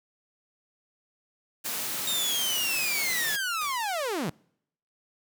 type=high-pass noise; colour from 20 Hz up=white; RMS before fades=-32 dBFS; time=1.64-3.37 s; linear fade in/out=20 ms; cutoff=110 Hz; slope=48 dB/octave
type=linear sweep; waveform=sawtooth; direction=down; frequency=3729 to 126.1 Hz; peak=-24 dBFS; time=2.07-4.3 s; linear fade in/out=5 ms
type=noise with exponential decay; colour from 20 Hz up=white; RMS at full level=-38 dBFS; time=3.61-4.07 s; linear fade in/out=2 ms; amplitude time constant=100 ms
effects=noise-tail reverb RT60 0.7 s tail -26 dB re dry